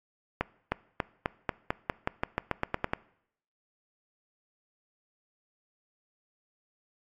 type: accelerating click train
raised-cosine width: 0.5 ms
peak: -11 dBFS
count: 15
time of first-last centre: 0.41-2.935 s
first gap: 310 ms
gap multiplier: 0.91
effects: noise-tail reverb RT60 0.7 s tail -21 dB re dry + MP3 64 kbps